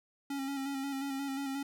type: tone with vibrato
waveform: square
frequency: 274.3 Hz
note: C#4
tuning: 18 cents flat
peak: -35 dBFS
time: 0.3-1.63 s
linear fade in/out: 5 ms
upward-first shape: square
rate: 5.6 Hz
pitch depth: 29 cents each way
effects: none